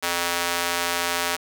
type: tone with high-pass filter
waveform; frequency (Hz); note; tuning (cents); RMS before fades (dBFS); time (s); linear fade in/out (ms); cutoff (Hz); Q
square; 86.6; F2; -14; -25; 0.02-1.37; 20; 830; 0.51
effects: 7-bit